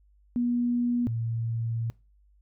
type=tone pair in turn; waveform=sine; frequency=241.5 / 114.8 Hz; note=B3 / A#2; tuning=-39 / -26 cents; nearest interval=octave + minor second; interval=1287 cents; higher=first; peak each=-23 / -27 dBFS; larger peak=first; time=0.36-1.07 / 1.07-1.9 s; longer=second; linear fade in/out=0 ms; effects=noise-tail reverb RT60 0.3 s tail -22 dB re dry + added 50 Hz sine -58 dBFS peak until 2.41 s